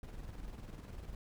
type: noise with tremolo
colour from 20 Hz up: brown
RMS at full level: -45 dBFS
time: 0.03-1.15 s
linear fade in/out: 2 ms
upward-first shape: square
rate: 20 Hz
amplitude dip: 45%
effects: none